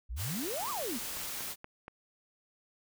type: exponential two-way sweep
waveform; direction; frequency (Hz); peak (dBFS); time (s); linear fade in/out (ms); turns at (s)
sine; up then down; 50 to 1224 to 203.3; -35; 0.09-0.99; 20; 0.7
type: noise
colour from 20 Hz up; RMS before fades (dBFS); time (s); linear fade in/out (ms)
white; -39; 0.16-1.56; 50
type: click train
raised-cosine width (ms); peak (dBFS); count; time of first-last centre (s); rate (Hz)
0.5; -29; 4; 1.17-1.881; 4.22
effects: none